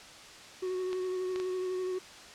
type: tone with vibrato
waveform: triangle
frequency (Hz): 369.3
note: F#4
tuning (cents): -3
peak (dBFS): -29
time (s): 0.62-1.99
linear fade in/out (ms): 10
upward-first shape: sine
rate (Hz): 12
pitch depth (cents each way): 20
type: clicks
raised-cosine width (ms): 0.2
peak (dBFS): -23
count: 3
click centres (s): 0.93 / 1.36 / 1.4
effects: white hiss -49 dBFS RMS until 2.34 s + low-pass 6000 Hz 12 dB/octave